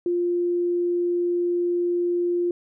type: tone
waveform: sine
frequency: 350 Hz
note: F4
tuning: 4 cents sharp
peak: -20 dBFS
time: 0.06-2.51 s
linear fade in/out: 2 ms
effects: none